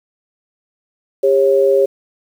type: tone pair together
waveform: sine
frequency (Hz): 400.4 / 546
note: G4 / C#5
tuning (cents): +37 / -26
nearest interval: perfect fourth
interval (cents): 537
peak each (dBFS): -12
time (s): 1.23-1.86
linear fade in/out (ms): 10
effects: 7-bit